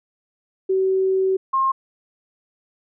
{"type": "tone pair in turn", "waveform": "sine", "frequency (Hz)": [380.2, 1067.3], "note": ["F#4", "C6"], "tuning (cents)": [47, 34], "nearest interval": "octave + tritone", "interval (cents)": 1787, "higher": "second", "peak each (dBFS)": -16, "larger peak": "neither", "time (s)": [[0.69, 1.37], [1.53, 1.72]], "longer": "first", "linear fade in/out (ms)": 10, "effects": []}